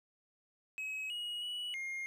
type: tone with pitch steps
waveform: triangle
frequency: 2555 / 2895 / 2938 / 2129 Hz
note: D#7 / F#7 / F#7 / C7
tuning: +45 / -38 / -13 / +30 cents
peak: -36 dBFS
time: 0.78-2.06 s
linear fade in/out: 0 ms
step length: 320 ms
effects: none